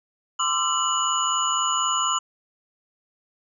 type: tone cluster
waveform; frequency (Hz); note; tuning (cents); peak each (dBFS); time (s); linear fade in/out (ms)
sine; 1034 / 1178 / 1337 / 2944 / 6920; C6 / D6 / E6 / F#7 / A8; -21 / +5 / +24 / -9 / -30; -27; 0.39-2.19; 10
effects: none